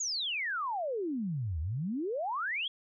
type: exponential two-way sweep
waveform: sine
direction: down then up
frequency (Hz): 6960 to 73.4 to 3394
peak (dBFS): -31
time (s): 0-2.68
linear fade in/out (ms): 5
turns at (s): 1.6
effects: none